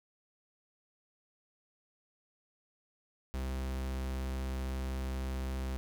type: tone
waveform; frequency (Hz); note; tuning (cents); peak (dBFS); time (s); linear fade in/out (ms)
45% pulse; 65.41; C2; 0; -34; 3.34-5.77; 0
effects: none